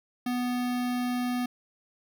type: tone with notch filter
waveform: square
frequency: 246.9 Hz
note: B3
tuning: in tune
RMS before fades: -29 dBFS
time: 0.26-1.46 s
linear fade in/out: 5 ms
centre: 7400 Hz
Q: 1.9
effects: none